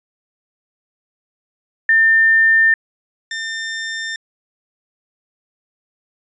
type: tone pair in turn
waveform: sine / sawtooth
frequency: 1800 / 1800 Hz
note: A6 / A6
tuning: +39 / +39 cents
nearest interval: unison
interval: 0 cents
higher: neither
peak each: -9 / -19 dBFS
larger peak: first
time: 1.89-2.74 / 3.31-4.16 s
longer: neither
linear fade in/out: 2 ms
effects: resampled to 16000 Hz